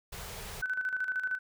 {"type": "band-stop noise", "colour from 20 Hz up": "pink", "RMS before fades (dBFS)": -42, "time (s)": [0.12, 0.62], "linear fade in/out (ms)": 10, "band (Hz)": [210, 370], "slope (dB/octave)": 96}
{"type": "tone with tremolo", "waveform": "sine", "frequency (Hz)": 1511, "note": "F#6", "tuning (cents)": 36, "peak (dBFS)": -28, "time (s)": [0.62, 1.39], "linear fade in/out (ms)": 10, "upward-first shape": "square", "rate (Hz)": 13, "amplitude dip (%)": 60}
{"effects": []}